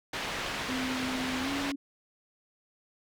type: low-pass noise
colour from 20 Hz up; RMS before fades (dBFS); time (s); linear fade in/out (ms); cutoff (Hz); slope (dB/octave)
white; -35; 0.13-1.72; 5; 2900; 12
type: tone with pitch glide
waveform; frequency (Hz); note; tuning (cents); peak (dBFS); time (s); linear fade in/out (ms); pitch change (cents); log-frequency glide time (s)
sine; 257.4 to 279.1; C4 to C#4; -28 to +12; -32; 0.68-1.76; 10; +140; 1.42-1.5
effects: none